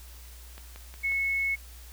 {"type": "click train", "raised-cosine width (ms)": 0.3, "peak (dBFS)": -30, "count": 4, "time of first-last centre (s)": [0.58, 1.121], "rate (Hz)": 5.55}
{"type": "tone", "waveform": "sine", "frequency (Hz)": 2195, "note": "C#7", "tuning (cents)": -18, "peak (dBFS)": -25, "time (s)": [1.03, 1.56], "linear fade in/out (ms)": 20}
{"effects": ["added 60 Hz sine -45 dBFS peak until 1.92 s", "white hiss -52 dBFS RMS until 1.92 s"]}